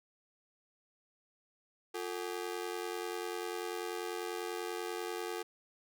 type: ring-modulated tone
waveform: sawtooth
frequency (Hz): 399.3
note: G4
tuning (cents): +32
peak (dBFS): -30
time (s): 1.94-5.43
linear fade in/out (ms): 10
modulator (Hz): 45.1
effects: none